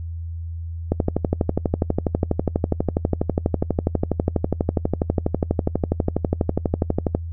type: click train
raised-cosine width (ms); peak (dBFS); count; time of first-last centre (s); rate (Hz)
2; -5; 77; 0.92-7.15; 12.2
effects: noise-tail reverb RT60 0.1 s tail -25 dB re dry + added 83 Hz sine -27 dBFS peak until 7.32 s